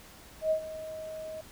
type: tone with ADSR envelope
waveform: sine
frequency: 630 Hz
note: D#5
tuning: 21 cents sharp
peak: -22 dBFS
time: 0.41-1.41 s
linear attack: 100 ms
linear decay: 88 ms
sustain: -15 dB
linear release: 4 ms
effects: pink hiss -52 dBFS RMS until 1.51 s